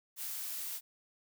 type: noise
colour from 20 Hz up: blue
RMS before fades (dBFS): -40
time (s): 0.16-0.81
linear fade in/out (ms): 50
effects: none